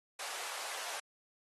pink high-pass noise, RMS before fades -42 dBFS, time 0.19-1 s, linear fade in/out 5 ms, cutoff 600 Hz, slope 24 dB/octave, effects low-pass 12000 Hz 12 dB/octave + AAC 32 kbps

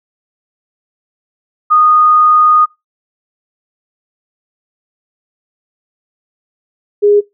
sine tone pair in turn, 1234 / 411.8 Hz, D#6 / G#4, -15 / -15 cents, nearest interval octave + perfect fifth, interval 1900 cents, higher first, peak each -5 dBFS, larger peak neither, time 1.7-2.66 / 7.02-7.21 s, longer first, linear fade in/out 20 ms, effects noise-tail reverb RT60 0.2 s tail -22 dB re dry

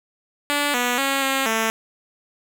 5% pulse tone with pitch steps, 289.5 / 244.9 / 273.6 / 269.5 / 223.1 Hz, D4 / B3 / C#4 / C#4 / A3, -25 / -14 / -23 / -49 / +24 cents, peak -8 dBFS, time 0.5-1.7 s, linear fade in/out 0 ms, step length 240 ms, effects none

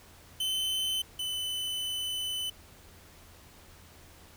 45% pulse tone pair in turn, 3052 / 3015 Hz, G7 / F#7, -47 / +32 cents, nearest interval unison, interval 21 cents, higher first, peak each -28 / -31 dBFS, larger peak first, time 0.4-1.02 / 1.19-2.5 s, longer second, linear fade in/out 5 ms, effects added 84 Hz sine -58 dBFS peak until 4.36 s + pink hiss -55 dBFS RMS until 4.36 s

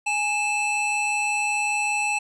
square tone pair together, 830.6 / 2637 Hz, G#5 / E7, 0 / 0 cents, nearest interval octave + minor sixth, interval 2000 cents, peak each -27 / -24 dBFS, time 0.06-2.19 s, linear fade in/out 10 ms, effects resampled to 24000 Hz

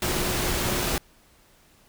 sine tone in noise, 361.8 Hz, F#4, 39 cents flat, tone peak -34 dBFS, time 0.02-0.98 s, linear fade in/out 2 ms, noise pink, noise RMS -26 dBFS, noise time 0.02-0.98 s, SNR -11 dB, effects pink hiss -58 dBFS RMS until 1.88 s

